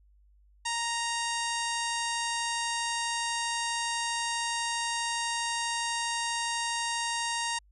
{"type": "harmonic tone", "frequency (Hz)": 932.3, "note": "A#5", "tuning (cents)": 0, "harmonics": [1, 2, 3, 4, 5, 6, 7, 8, 9, 10], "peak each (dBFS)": [-33, -36, -38, -39, -40, -41, -41, -42, -43, -43], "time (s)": [0.65, 7.59], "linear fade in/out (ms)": 10, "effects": ["added 50 Hz sine -58 dBFS peak until 7.71 s"]}